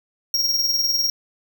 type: tone with tremolo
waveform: square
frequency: 5588 Hz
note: F8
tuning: in tune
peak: -17 dBFS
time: 0.34-1.1 s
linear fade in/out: 2 ms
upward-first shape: square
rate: 20 Hz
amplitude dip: 45%
effects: none